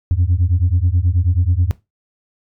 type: beating tone pair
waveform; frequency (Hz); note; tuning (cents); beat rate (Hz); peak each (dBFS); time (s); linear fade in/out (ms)
sine; 84 / 93.3; E2 / F#2; +33 / +15; 9.3; -14; 0.11-1.71; 0
effects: noise-tail reverb RT60 0.2 s tail -19 dB re dry + tanh soft clip ceiling -8 dBFS